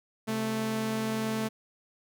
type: tone pair together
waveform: sawtooth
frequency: 130.81 / 220 Hz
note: C3 / A3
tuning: 0 / 0 cents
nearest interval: major sixth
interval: 900 cents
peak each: -34 / -25 dBFS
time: 0.27-1.49 s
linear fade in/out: 20 ms
effects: none